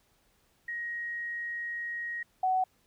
sine tone pair in turn, 1885 / 748.1 Hz, A#6 / F#5, +19 / +19 cents, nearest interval octave + major third, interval 1600 cents, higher first, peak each -33 / -24 dBFS, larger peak second, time 0.68-2.23 / 2.43-2.64 s, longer first, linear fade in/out 5 ms, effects pink hiss -69 dBFS RMS until 2.86 s

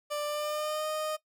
30% pulse tone with pitch glide, 591 to 617.9 Hz, D5 to D#5, +11 to -12 cents, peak -28 dBFS, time 0.1-1.17 s, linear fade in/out 20 ms, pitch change +77 cents, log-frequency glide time 0.26-0.87 s, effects noise-tail reverb RT60 0.1 s tail -17 dB re dry

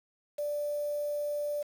sine tone with quantisation, 587.3 Hz, D5, in tune, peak -30 dBFS, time 0.38-1.63 s, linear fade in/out 10 ms, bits 8, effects none

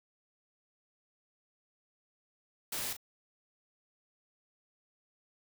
white noise with echo, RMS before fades -37 dBFS, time 2.72-2.93 s, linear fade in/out 5 ms, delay 38 ms, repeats 1, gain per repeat -9 dB, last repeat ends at 2.968 s, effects none

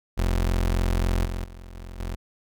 30% pulse tone with level steps, 43.65 Hz, F1, in tune, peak -18 / -25 / -37 / -34 / -26 dBFS, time 0.17-2.16 s, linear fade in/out 20 ms, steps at 1.25 / 1.44 / 1.75 / 1.99 s, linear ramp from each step 2 ms, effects none

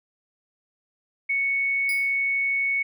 sine tone, 2217 Hz, C#7, in tune, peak -21 dBFS, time 1.29-2.83 s, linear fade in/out 10 ms
15% pulse tone with exponential decay, 4912 Hz, D#8, 23 cents flat, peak -24 dBFS, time 1.89-2.19 s, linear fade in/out 1 ms, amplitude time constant 64 ms
effects none

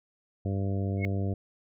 harmonic tone, 98 Hz, G2, in tune, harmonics 1 / 2 / 3 / 4 / 5 / 6 / 7, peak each -28 / -34 / -38 / -40 / -42 / -44 / -45 dBFS, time 0.45-1.34 s, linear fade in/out 5 ms
sine tone with exponential growth, 2177 Hz, C#7, 32 cents flat, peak -26 dBFS, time 0.97-1.05 s, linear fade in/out 0 ms, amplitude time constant 17 ms
effects none

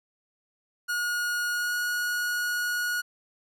45% pulse tone with pitch glide, 1440 to 1450.9 Hz, F#6 to F#6, -47 to -34 cents, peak -26 dBFS, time 0.88-3.02 s, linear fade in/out 20 ms, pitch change +13 cents, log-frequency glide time 1.52-1.75 s, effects none

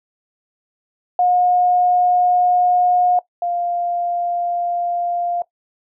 sine tone pair in turn, 719 / 698.9 Hz, F#5 / F5, -50 / +1 cents, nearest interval unison, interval 49 cents, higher first, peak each -12 / -18 dBFS, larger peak first, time 1.19-3.19 / 3.42-5.42 s, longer neither, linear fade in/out 2 ms, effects noise-tail reverb RT60 0.1 s tail -18 dB re dry

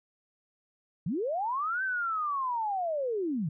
sine linear two-way sweep, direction up then down, 138.59 to 1568 to 138.59 Hz, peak -28 dBFS, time 1.06-3.49 s, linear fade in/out 5 ms, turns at 1.83 s, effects none

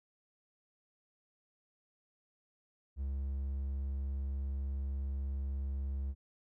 triangle tone, 68.3 Hz, C#2, 25 cents flat, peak -32 dBFS, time 2.96-6.15 s, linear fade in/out 50 ms, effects none

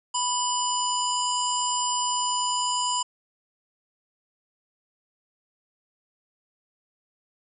harmonic tone with a mistuned harmonic, 989 Hz, B5, 2 cents sharp, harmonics 1 / 3 / 5 / 7 / 9, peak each -26 / -31 / -33 / -29 / -40 dBFS, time 0.14-3.03 s, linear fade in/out 10 ms, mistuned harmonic 7, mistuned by +68 cents, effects none

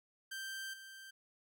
sawtooth tone with level steps, 1568 Hz, G6, in tune, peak -38 / -47 dBFS, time 0.31-1.11 s, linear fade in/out 10 ms, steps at 0.73 s, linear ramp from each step 10 ms, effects none

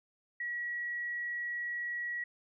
sine tone, 1921 Hz, B6, 48 cents flat, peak -34 dBFS, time 0.4-2.24 s, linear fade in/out 5 ms, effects none

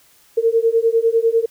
sine beating tone pair, 451.7 / 461.7 Hz, A4 / A#4, +45 / -17 cents, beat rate 10 Hz, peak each -16 dBFS, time 0.37-1.46 s, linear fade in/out 10 ms, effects white hiss -53 dBFS RMS until 1.5 s

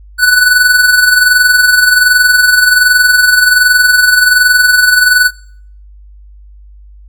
square tone with amplitude modulation, 1488 Hz, F#6, 9 cents sharp, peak -3 dBFS, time 0.18-5.31 s, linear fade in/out 50 ms, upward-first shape sine, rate 21.3 Hz, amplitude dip 50%, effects noise-tail reverb RT60 0.6 s tail -23 dB re dry + added 50 Hz sine -33 dBFS peak until 7.08 s

